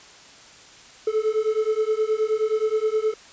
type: beating tone pair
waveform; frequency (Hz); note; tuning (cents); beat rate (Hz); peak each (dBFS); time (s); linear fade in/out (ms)
triangle; 430 / 439.5; A4 / A4; -40 / -2; 9.5; -21; 1.07-3.14; 5
effects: white hiss -47 dBFS RMS until 3.32 s + resampled to 16000 Hz